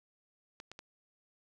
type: clicks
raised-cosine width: 0.2 ms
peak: -29 dBFS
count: 3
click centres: 0.601 / 0.716 / 0.791 s
effects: none